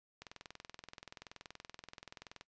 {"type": "click train", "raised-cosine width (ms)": 0.2, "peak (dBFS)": -30, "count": 47, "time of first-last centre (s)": [0.22, 2.41], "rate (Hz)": 21, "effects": ["noise-tail reverb RT60 0.1 s tail -22 dB re dry", "resampled to 16000 Hz"]}